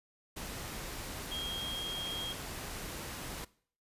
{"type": "tone in noise", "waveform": "sine", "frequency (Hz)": 3244, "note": "G#7", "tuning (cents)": -41, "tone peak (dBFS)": -36, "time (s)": [1.31, 2.33], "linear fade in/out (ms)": 10, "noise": "pink", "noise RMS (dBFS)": -42, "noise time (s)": [0.36, 3.45], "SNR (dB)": 3, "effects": ["noise-tail reverb RT60 0.5 s tail -20 dB re dry", "resampled to 32000 Hz"]}